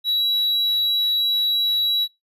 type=tone; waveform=triangle; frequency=3901 Hz; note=B7; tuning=22 cents flat; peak=-16 dBFS; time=0.04-2.08 s; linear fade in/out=50 ms; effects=noise-tail reverb RT60 0.2 s tail -23 dB re dry + resampled to 32000 Hz